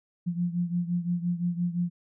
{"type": "beating tone pair", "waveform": "sine", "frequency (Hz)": [173.2, 179], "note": ["F3", "F3"], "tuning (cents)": [-14, 43], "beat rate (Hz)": 5.8, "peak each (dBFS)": [-27, -31], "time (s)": [0.26, 1.9], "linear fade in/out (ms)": 20, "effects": []}